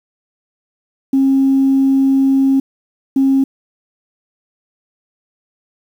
sine tone bursts at uneven times, 270 Hz, C#4, 45 cents flat, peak -8 dBFS, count 2, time 1.13-2.6 / 3.16-3.44 s, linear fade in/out 5 ms, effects tanh soft clip ceiling -5 dBFS + 7-bit

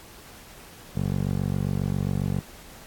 15% pulse tone with band-pass filter, 47.4 Hz, F#1, 43 cents sharp, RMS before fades -26 dBFS, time 0.95-2.41 s, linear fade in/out 20 ms, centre 180 Hz, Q 1.1, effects pink hiss -47 dBFS RMS until 2.86 s + AAC 64 kbps

